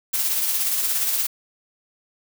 blue noise with tremolo, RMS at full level -21 dBFS, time 0.13-1.27 s, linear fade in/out 10 ms, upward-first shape sine, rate 17 Hz, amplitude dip 35%, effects none

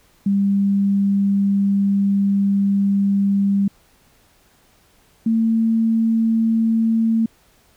sine tone pair in turn, 198.7 / 225.2 Hz, G3 / A3, +24 / +40 cents, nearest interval major second, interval 216 cents, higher second, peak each -14 dBFS, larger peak neither, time 0.26-3.68 / 5.26-7.26 s, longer first, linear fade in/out 5 ms, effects pink hiss -56 dBFS RMS until 7.76 s

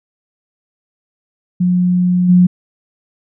sine tone with level steps, 179.6 Hz, F3, 49 cents sharp, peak -10 / -5 dBFS, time 1.6-2.47 s, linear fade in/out 10 ms, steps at 2.28 s, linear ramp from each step 20 ms, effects none

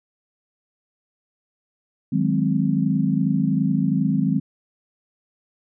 sine chord, Ab dominant seventh, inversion second, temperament equal, 155.56 / 185 / 207.7 / 261.6 Hz, Eb3 / Gb3 / Ab3 / C4, 0 / 0 / 0 / 0 cents, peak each -23 dBFS, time 2.12-4.4 s, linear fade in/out 10 ms, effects none

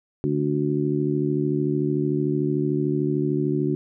harmonic tone, 73.42 Hz, D2, in tune, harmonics 2 / 3 / 4 / 5, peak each -25 / -30 / -25 / -25 dBFS, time 0.24-3.75 s, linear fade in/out 0 ms, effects none

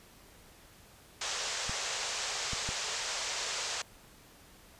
white band-pass noise, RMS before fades -36 dBFS, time 1.21-3.82 s, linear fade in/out 5 ms, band 410 to 7500 Hz, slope 48 dB/octave
clicks, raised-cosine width 5 ms, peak -26 dBFS, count 3, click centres 1.695 / 2.533 / 2.69 s
effects pink hiss -57 dBFS RMS until 4.79 s + resampled to 32000 Hz

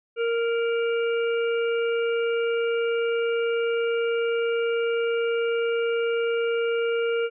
harmonic tone with a mistuned harmonic, 464.6 Hz, A#4, 6 cents flat, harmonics 1 / 3 / 5 / 6, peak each -22 / -32 / -36 / -38 dBFS, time 0.16-7.3 s, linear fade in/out 50 ms, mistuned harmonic 6, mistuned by +18 cents, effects none

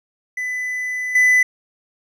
triangle tone with level steps, 2000 Hz, B6, 21 cents sharp, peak -20 / -9 dBFS, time 0.37-1.43 s, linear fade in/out 5 ms, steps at 1.15 s, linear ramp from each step 5 ms, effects none

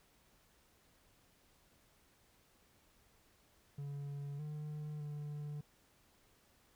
triangle tone with pitch steps, 142.1 / 150.7 / 147.7 Hz, C#3 / D3 / D3, +43 / +45 / +10 cents, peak -39 dBFS, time 3.78-5.61 s, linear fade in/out 5 ms, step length 610 ms, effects pink hiss -70 dBFS RMS until 6.75 s

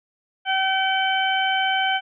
harmonic tone, 766 Hz, G5, 40 cents flat, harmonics 1 / 2 / 3 / 4, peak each -22 / -24 / -28 / -25 dBFS, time 0.45-2.01 s, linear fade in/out 50 ms, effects none

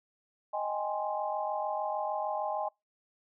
sine chord, Ab major seventh, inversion second, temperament equal, 622.3 / 784 / 830.6 / 1046.5 Hz, Eb5 / G5 / Ab5 / C6, 0 / 0 / 0 / 0 cents, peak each -35 / -38 / -34 / -39 dBFS, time 0.53-2.69 s, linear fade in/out 10 ms, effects noise-tail reverb RT60 0.2 s tail -25 dB re dry

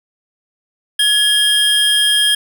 square tone pair together, 1690 / 3225 Hz, G#6 / G7, +30 / +48 cents, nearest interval major seventh, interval 1118 cents, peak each -20 / -12 dBFS, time 0.99-2.35 s, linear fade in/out 5 ms, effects none

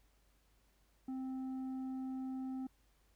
sine tone with tanh clipping, 261.6 Hz, C4, in tune, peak -40 dBFS, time 1.08-2.67 s, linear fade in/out 5 ms, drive 6 dB, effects added 50 Hz sine -70 dBFS peak until 3.15 s + pink hiss -75 dBFS RMS until 3.15 s

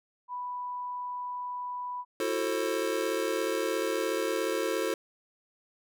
sine tone, 987.8 Hz, B5, in tune, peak -33 dBFS, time 0.28-2.05 s, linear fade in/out 50 ms
square chord, F# half-diminished seventh, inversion third, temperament just, 333 / 370 / 444 / 532.8 Hz, E4 / F#4 / A4 / C5, +18 / 0 / +16 / +31 cents, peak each -35 / -35 / -33 / -34 dBFS, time 2.2-4.94 s, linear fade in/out 2 ms
effects none

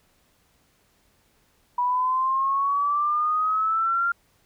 sine exponential sweep, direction up, 975 to 1396.9 Hz, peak -20 dBFS, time 1.78-4.12 s, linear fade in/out 5 ms, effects pink hiss -64 dBFS RMS until 4.45 s

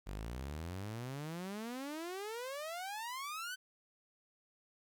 sawtooth exponential sweep, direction up, 46.44 to 1551 Hz, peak -37 dBFS, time 0.06-3.56 s, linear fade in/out 20 ms, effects 12-bit

